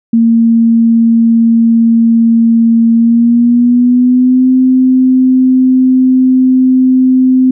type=tone with pitch glide; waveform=sine; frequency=229.4 to 257.5 Hz; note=A#3 to C4; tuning=-28 to -28 cents; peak=-4 dBFS; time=0.13-7.51 s; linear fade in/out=5 ms; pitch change=+200 cents; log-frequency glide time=2.93-4.49 s; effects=none